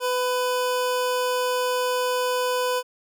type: tone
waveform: 25% pulse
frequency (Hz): 500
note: B4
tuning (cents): +21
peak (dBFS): -18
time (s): 0-2.83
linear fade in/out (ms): 50
effects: none